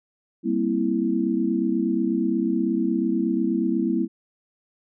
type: chord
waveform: sine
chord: C dominant seventh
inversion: second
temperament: equal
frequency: 196 / 233.1 / 261.6 / 329.6 Hz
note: G3 / Bb3 / C4 / E4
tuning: 0 / 0 / 0 / 0 cents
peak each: -27 / -25 / -27 / -24 dBFS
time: 0.43-4.08 s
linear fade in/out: 50 ms
effects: none

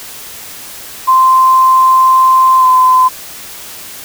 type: tone with pitch glide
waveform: sine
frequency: 1041 to 1023.7 Hz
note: C6 to C6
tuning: -9 to -38 cents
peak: -4 dBFS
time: 1.07-3.09 s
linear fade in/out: 20 ms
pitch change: -29 cents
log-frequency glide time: 2.58-2.66 s
effects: white hiss -29 dBFS RMS until 4.04 s

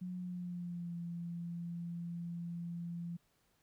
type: tone with pitch glide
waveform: sine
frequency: 180.9 to 171.04 Hz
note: F#3 to F3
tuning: -39 to -36 cents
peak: -39 dBFS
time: 0.01-3.17 s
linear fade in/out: 10 ms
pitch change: -97 cents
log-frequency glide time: 0.16-0.96 s
effects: pink hiss -75 dBFS RMS until 3.62 s

